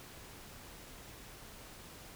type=silence; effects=pink hiss -52 dBFS RMS until 2.15 s